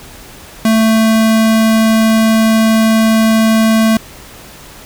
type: tone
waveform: square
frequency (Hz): 221.9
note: A3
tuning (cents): +15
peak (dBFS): -8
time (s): 0.65-3.97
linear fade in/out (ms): 2
effects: pink hiss -35 dBFS RMS until 4.85 s